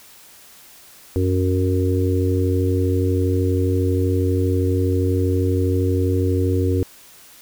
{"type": "harmonic tone with a mistuned harmonic", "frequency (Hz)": 92.5, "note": "F#2", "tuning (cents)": 0, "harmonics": [1, 3, 4, 5], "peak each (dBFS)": [-18, -23, -24, -25], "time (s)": [1.16, 6.83], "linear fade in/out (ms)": 0, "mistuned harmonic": 1, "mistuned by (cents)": -18, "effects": ["white hiss -46 dBFS RMS until 7.41 s"]}